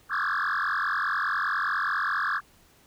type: tone with frequency modulation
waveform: sine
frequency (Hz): 1396.9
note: F6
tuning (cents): 0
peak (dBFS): -22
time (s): 0.09-2.41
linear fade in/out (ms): 50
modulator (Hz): 44.9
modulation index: 6.8
effects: tanh soft clip ceiling -23 dBFS + pink hiss -59 dBFS RMS until 2.86 s